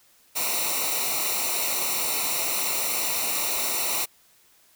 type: noise with comb filter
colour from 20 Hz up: white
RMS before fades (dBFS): -26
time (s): 0.35-4.06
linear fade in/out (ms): 20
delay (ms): 0.61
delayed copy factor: -0.8
effects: white hiss -59 dBFS RMS until 4.75 s